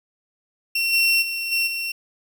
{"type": "tone with level steps", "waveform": "30% pulse", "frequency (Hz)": 2721, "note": "F7", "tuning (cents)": -46, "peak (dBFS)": [-17, -13, -22, -16, -22], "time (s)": [0.75, 1.92], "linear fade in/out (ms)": 5, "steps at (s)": [0.92, 1.21, 1.51, 1.66], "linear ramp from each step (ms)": 20, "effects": ["9-bit"]}